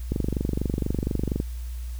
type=click train; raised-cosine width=3 ms; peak=-12 dBFS; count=32; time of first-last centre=0.12-1.401 s; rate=24.2 Hz; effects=added 60 Hz sine -30 dBFS peak until 1.99 s + white hiss -51 dBFS RMS until 1.99 s